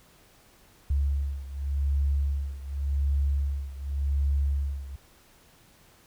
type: beating tone pair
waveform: sine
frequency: 69.7 / 70.58 Hz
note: C#2 / C#2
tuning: +10 / +32 cents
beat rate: 0.88 Hz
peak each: -26 / -29 dBFS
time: 0.9-4.96 s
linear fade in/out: 5 ms
effects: pink hiss -58 dBFS RMS until 6.06 s